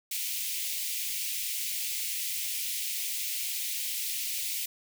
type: high-pass noise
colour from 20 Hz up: white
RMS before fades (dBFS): -33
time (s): 0.11-4.66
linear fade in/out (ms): 5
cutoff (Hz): 2100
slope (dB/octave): 48
effects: none